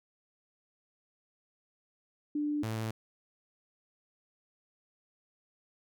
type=tone pair in turn; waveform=sine / sawtooth; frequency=295.9 / 110.84 Hz; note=D4 / A2; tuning=+13 / +13 cents; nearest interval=octave + perfect fourth; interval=1700 cents; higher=first; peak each=-29 / -29 dBFS; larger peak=neither; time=2.35-2.63 / 2.63-2.91 s; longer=neither; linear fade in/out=5 ms; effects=none